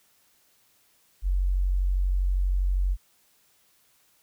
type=tone; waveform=sine; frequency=46.25 Hz; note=F#1; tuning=in tune; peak=-21 dBFS; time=1.22-2.97 s; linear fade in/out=50 ms; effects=white hiss -64 dBFS RMS until 4.22 s